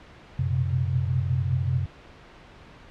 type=tone cluster; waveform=sine; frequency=91.6 / 117.8 / 126.5 / 131.7 Hz; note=F#2 / A#2 / B2 / C3; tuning=-17 / +19 / +42 / +12 cents; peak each=-26 / -33 / -31 / -25 dBFS; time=0.39-1.86 s; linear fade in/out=5 ms; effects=pink hiss -48 dBFS RMS until 2.9 s + low-pass 3000 Hz 12 dB/octave